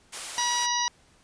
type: high-pass noise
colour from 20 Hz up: white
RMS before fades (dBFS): -35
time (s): 0.12-0.67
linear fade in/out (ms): 20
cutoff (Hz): 480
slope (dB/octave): 12
type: harmonic tone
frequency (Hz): 965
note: B5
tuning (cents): -40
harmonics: 1 / 2 / 3 / 4 / 5 / 6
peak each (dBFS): -28 / -33 / -35 / -33 / -34 / -29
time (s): 0.38-0.88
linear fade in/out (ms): 0
effects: pink hiss -60 dBFS RMS until 1.23 s + resampled to 22050 Hz